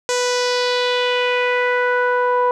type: tone with low-pass filter sweep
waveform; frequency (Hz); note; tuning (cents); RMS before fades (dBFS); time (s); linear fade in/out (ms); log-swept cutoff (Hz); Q
sawtooth; 493.9; B4; 0; -18; 0.09-2.51; 0; 7100 to 1000; 2.7
effects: none